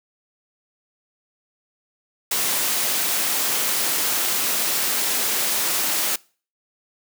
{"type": "noise", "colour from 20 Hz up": "white", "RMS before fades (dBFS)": -22, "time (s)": [2.31, 6.16], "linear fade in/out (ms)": 5, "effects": ["noise-tail reverb RT60 0.4 s tail -24 dB re dry", "high-pass 200 Hz 12 dB/octave"]}